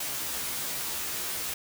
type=noise with comb filter; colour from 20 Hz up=white; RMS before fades=-33 dBFS; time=0-1.54 s; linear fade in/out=5 ms; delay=14 ms; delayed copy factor=+1; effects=none